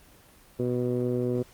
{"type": "tone with low-pass filter", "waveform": "15% pulse", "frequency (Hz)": 123.47, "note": "B2", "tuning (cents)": 0, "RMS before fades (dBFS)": -27, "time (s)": [0.59, 1.43], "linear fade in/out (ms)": 10, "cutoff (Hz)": 450, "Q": 1.9, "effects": ["pink hiss -55 dBFS RMS until 1.53 s", "Opus 24 kbps"]}